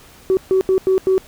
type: tone bursts at uneven times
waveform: sine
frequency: 378.4 Hz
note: F#4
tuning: 39 cents sharp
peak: -10 dBFS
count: 5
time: 0.3-0.37 / 0.51-0.61 / 0.69-0.78 / 0.87-0.98 / 1.07-1.18 s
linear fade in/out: 0 ms
effects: tanh soft clip ceiling -8 dBFS + pink hiss -45 dBFS RMS until 1.27 s